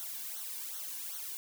blue noise with flanger, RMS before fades -41 dBFS, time 0-1.37 s, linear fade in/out 0 ms, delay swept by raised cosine 0.4 to 1.6 ms, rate 2.6 Hz, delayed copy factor -0.85, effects none

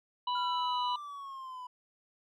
harmonic tone, 987 Hz, B5, 1 cent flat, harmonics 1 / 3 / 4, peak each -30 / -40 / -42 dBFS, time 0.27-0.96 s, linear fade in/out 5 ms
triangle exponential sweep, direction down, 1396.9 to 987.8 Hz, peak -39 dBFS, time 0.35-1.67 s, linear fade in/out 5 ms
effects none

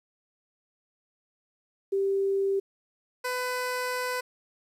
sine / 15% pulse tone pair in turn, 392 / 501.2 Hz, G4 / B4, 0 / +25 cents, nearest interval major third, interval 425 cents, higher second, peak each -23 / -22 dBFS, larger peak second, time 1.92-2.6 / 3.24-4.21 s, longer second, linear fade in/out 10 ms, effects resampled to 32000 Hz + 10-bit

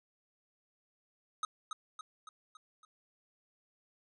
square tone with echo, 1267 Hz, D#6, 31 cents sharp, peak -33 dBFS, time 1.43-1.45 s, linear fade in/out 2 ms, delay 280 ms, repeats 5, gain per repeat -5 dB, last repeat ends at 2.85 s, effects resampled to 22050 Hz

